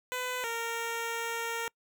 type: tone pair in turn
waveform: 10% pulse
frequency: 502 / 462.1 Hz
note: B4 / A#4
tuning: +28 / -15 cents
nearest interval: minor second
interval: 143 cents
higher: first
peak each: -24 dBFS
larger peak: neither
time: 0.12-0.44 / 0.44-1.68 s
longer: second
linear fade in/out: 0 ms
effects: noise-tail reverb RT60 0.1 s tail -26 dB re dry